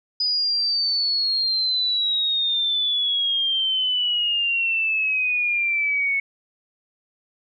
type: exponential sweep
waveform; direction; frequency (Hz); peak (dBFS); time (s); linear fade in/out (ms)
sine; down; 4978 to 2200; -19; 0.2-6.2; 5
effects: none